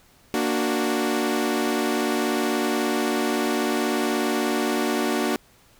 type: chord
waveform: sawtooth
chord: Bb augmented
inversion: none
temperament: equal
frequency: 233.1 / 293.7 / 370 Hz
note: Bb3 / D4 / F#4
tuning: 0 / 0 / 0 cents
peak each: -22 dBFS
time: 0.34-5.36 s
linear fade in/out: 0 ms
effects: pink hiss -56 dBFS RMS until 5.79 s